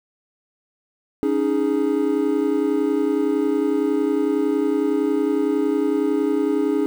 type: chord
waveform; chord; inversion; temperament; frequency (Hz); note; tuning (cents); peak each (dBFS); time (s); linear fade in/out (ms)
triangle; C# suspended second; none; equal with one note detuned; 280.2 / 311.1 / 415.3; C#4 / D#4 / G#4; +19 / 0 / 0; -20; 1.23-6.86; 0
effects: 8-bit